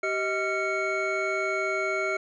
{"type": "tone cluster", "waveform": "triangle", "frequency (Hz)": [386.7, 632, 1380, 2219], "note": ["G4", "D#5", "F6", "C#7"], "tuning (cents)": [-24, 27, -21, 1], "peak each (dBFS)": -29, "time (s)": [0.03, 2.17], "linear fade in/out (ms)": 5, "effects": ["resampled to 22050 Hz"]}